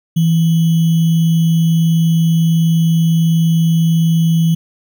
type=tone with sample-and-hold; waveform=sine; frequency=164.3 Hz; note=E3; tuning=5 cents flat; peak=-9 dBFS; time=0.16-4.55 s; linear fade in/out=10 ms; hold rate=3150 Hz; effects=none